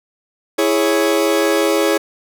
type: chord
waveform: 40% pulse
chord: C# minor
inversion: first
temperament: equal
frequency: 329.6 / 415.3 / 554.4 Hz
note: E4 / G#4 / C#5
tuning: 0 / 0 / 0 cents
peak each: -17 dBFS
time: 0.58-1.98 s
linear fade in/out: 10 ms
effects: none